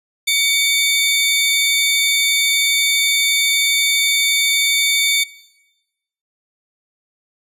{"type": "tone pair together", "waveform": "sawtooth", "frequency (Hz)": [2256, 3581], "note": ["C#7", "A7"], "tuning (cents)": [30, 30], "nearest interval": "minor sixth", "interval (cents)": 800, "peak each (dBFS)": -14, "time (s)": [0.27, 5.24], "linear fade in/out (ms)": 10, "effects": ["noise-tail reverb RT60 1.0 s tail -19 dB re dry", "resampled to 32000 Hz"]}